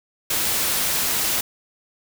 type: noise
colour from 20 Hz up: white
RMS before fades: -22 dBFS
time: 0.3-1.41 s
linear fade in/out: 5 ms
effects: none